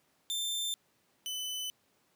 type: tone pair in turn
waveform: sawtooth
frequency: 3570 / 3012 Hz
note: A7 / F#7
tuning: +24 / +30 cents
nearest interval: minor third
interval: 294 cents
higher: first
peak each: -29 / -32 dBFS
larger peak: first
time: 0.3-0.74 / 1.26-1.7 s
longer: neither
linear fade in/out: 0 ms
effects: pink hiss -71 dBFS RMS until 2.15 s + high-pass 150 Hz 12 dB/octave